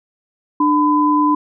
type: tone pair together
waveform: sine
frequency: 298.4 / 1007 Hz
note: D4 / B5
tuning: +28 / +33 cents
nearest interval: octave + major sixth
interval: 2105 cents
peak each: -14 dBFS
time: 0.6-1.35 s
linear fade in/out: 5 ms
effects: none